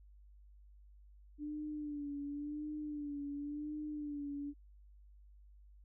sine tone with vibrato, 293.7 Hz, D4, in tune, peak -39 dBFS, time 1.38-4.54 s, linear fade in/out 50 ms, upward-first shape sine, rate 0.93 Hz, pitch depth 52 cents each way, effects added 50 Hz sine -57 dBFS peak until 5.84 s

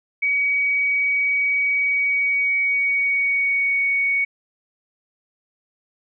sine tone with pitch glide, 2262 to 2232 Hz, C#7 to C#7, +34 to +11 cents, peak -17 dBFS, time 0.22-4.25 s, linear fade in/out 10 ms, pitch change -23 cents, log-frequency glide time 1.74-3.85 s, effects none

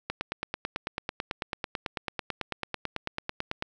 click train, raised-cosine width 0.3 ms, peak -14 dBFS, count 33, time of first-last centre 0.1-3.624 s, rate 9.08 Hz, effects none

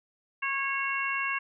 harmonic tone, 548 Hz, C#5, 20 cents flat, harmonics 2 / 3 / 4 / 5, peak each -33 / -33 / -33 / -33 dBFS, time 0.42-1.39 s, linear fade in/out 10 ms, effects none

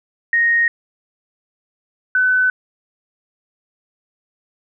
sine tone pair in turn, 1864.7 / 1507.5 Hz, A#6 / F#6, 0 / +32 cents, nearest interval major third, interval 368 cents, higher first, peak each -12 dBFS, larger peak neither, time 0.33-0.68 / 2.15-2.5 s, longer neither, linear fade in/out 2 ms, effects none

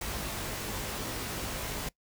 pink noise with comb filter, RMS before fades -36 dBFS, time 0.01-1.89 s, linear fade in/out 5 ms, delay 19 ms, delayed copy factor +0.6, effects noise-tail reverb RT60 0.1 s tail -21 dB re dry

